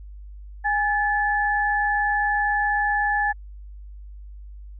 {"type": "tone pair together", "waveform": "sine", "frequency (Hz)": [824.5, 1732], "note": ["G#5", "A6"], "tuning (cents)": [-13, -28], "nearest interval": "octave + minor second", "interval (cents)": 1285, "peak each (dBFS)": -22, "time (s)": [0.64, 3.33], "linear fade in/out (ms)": 20, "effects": ["added 50 Hz sine -37 dBFS peak until 4.79 s"]}